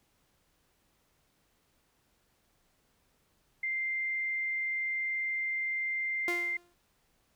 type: tone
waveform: sine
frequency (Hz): 2093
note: C7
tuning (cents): 0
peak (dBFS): -30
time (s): 3.63-6.57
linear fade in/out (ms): 5
type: tone with exponential decay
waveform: sawtooth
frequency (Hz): 349.2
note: F4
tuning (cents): 0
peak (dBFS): -27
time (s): 6.28-6.74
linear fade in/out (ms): 1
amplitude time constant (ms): 100
effects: pink hiss -72 dBFS RMS until 7.35 s